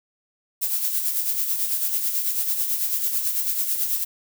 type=noise with tremolo; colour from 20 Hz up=violet; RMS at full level=-22 dBFS; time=0.61-4.05 s; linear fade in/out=20 ms; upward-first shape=sine; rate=9.1 Hz; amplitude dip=50%; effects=none